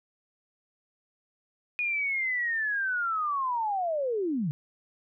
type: linear sweep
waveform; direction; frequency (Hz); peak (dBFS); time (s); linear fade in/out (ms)
sine; down; 2466 to 134.2; -26; 1.79-4.51; 0
effects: none